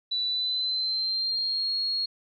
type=tone with pitch glide; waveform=sine; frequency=3962 to 4296 Hz; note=B7 to C8; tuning=+5 to +45 cents; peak=-25 dBFS; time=0.11-2.06 s; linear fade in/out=10 ms; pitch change=+140 cents; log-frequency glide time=0.26-1.75 s; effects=none